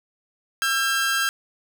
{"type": "tone pair together", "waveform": "sawtooth", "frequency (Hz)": [1339.3, 1604], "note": ["E6", "G6"], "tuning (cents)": [27, 39], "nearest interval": "minor third", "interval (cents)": 312, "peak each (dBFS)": [-22, -18], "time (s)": [0.62, 1.29], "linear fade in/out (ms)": 0, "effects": []}